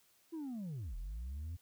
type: linear two-way sweep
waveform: sine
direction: down then up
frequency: 339.1 to 38.88 to 88.1 Hz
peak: -37 dBFS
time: 0.32-1.57 s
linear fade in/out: 20 ms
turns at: 0.96 s
effects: tanh soft clip ceiling -39 dBFS + white hiss -70 dBFS RMS until 1.61 s